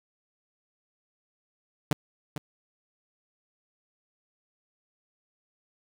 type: tone with echo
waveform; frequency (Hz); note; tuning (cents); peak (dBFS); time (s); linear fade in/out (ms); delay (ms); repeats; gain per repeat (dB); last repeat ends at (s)
sawtooth; 148.8; D3; +23; -18; 1.91-1.93; 0; 450; 1; -10; 2.38
effects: none